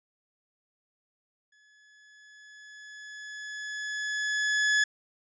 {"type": "tone with exponential growth", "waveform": "40% pulse", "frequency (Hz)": 1705, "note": "G#6", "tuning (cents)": 45, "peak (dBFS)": -20, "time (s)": [1.52, 4.84], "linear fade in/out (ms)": 5, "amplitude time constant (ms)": 720, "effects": ["resampled to 16000 Hz"]}